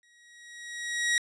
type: tone with exponential growth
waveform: sawtooth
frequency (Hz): 1902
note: A#6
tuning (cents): +34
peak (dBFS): -18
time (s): 0.03-1.18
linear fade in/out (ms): 1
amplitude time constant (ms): 250
effects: resampled to 22050 Hz